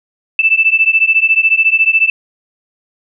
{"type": "beating tone pair", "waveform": "sine", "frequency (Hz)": [2637, 2651], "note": ["E7", "E7"], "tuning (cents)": [0, 9], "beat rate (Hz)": 14, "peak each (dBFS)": -11, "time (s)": [0.39, 2.1], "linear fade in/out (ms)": 2, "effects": []}